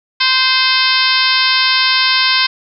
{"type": "harmonic tone with a mistuned harmonic", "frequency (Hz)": 520, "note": "C5", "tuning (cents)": -11, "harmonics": [2, 3, 4, 5, 6, 7, 8, 9, 10], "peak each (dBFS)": [-19, -19, -19, -19, -19, -19, -19, -19, -19], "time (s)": [0.2, 2.47], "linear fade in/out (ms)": 10, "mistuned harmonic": 5, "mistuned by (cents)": -18, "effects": []}